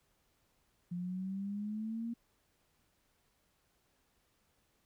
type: exponential sweep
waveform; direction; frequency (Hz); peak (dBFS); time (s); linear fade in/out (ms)
sine; up; 173.9 to 235.5; -36; 0.91-2.14; 10
effects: pink hiss -75 dBFS RMS until 4.85 s